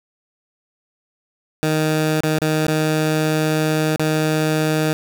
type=tone with dropouts; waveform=15% pulse; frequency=155.56 Hz; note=D#3; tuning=in tune; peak=-10 dBFS; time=1.63-4.93 s; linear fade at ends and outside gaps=0 ms; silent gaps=2.207-2.235 / 2.387-2.417 / 2.666-2.682 / 3.961-3.996 s; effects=none

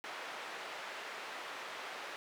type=band-pass noise; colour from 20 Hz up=white; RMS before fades=-45 dBFS; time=0.04-2.16 s; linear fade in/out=0 ms; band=460 to 2100 Hz; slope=12 dB/octave; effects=none

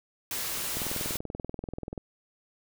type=noise; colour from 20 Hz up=white; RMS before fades=-33 dBFS; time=0.31-1.17 s; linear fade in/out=2 ms
type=click train; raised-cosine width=2 ms; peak=-22 dBFS; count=26; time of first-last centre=0.77-1.978 s; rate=20.7 Hz
effects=none

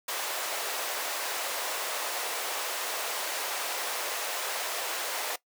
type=high-pass noise; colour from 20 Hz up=pink; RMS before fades=-33 dBFS; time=0.08-5.36 s; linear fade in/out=5 ms; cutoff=500 Hz; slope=24 dB/octave; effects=noise-tail reverb RT60 0.1 s tail -19 dB re dry

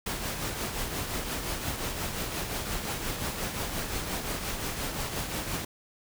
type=noise with tremolo; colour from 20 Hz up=pink; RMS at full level=-31 dBFS; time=0.06-5.65 s; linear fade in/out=5 ms; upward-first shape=triangle; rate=5.7 Hz; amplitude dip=50%; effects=none

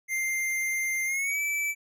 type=tone with pitch glide; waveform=square; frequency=2097 to 2313 Hz; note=C7 to D7; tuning=+3 to -27 cents; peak=-27 dBFS; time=0.08-1.75 s; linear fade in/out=50 ms; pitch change=+170 cents; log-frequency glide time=1.05-1.41 s; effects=none

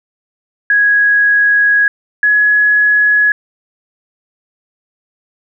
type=tone pair in turn; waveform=sine; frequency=1661.2 / 1685.4 Hz; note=G#6 / G#6; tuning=0 / +25 cents; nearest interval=unison; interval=25 cents; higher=second; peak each=-7 dBFS; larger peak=neither; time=0.7-1.88 / 2.23-3.32 s; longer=first; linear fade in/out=2 ms; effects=none

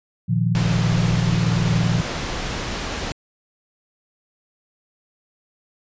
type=chord; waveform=sine; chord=Bb suspended fourth; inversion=none; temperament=equal with one note detuned; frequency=116.54 / 153.69 / 174.61 Hz; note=Bb2 / Eb3 / F3; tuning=0 / -21 / 0 cents; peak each=-20 / -23 / -21 dBFS; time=0.28-2.02 s; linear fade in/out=20 ms
type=low-pass noise; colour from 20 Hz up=pink; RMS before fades=-27 dBFS; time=0.55-3.12 s; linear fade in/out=0 ms; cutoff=6400 Hz; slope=12 dB/octave
effects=resampled to 16000 Hz

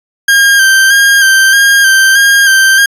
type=tone with vibrato; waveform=40% pulse; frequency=1591 Hz; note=G6; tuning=25 cents sharp; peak=-3 dBFS; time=0.28-2.86 s; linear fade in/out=5 ms; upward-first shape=square; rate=1.6 Hz; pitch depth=29 cents each way; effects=resampled to 32000 Hz

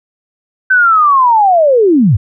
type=linear sweep; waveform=sine; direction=down; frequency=1543 to 83.3 Hz; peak=-5 dBFS; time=0.7-2.17 s; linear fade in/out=10 ms; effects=none

